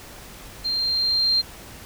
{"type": "tone with level ramp", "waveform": "sine", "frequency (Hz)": 4178, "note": "C8", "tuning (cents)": -3, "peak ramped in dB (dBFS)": [-22, -16], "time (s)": [0.64, 1.42], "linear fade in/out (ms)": 20, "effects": ["added 50 Hz sine -51 dBFS peak until 1.85 s", "pink hiss -42 dBFS RMS until 1.85 s"]}